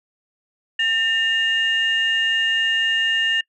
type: tone pair together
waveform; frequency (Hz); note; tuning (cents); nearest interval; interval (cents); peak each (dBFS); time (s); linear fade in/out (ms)
sine; 1806 / 2829; A6 / F7; +45 / +22; minor sixth; 777; -19; 0.79-3.41; 5
effects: noise-tail reverb RT60 0.1 s tail -26 dB re dry + tanh soft clip ceiling -11 dBFS